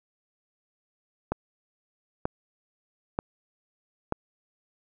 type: click train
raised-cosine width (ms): 1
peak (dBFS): -12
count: 4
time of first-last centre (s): 1.32-4.124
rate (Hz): 1.07
effects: none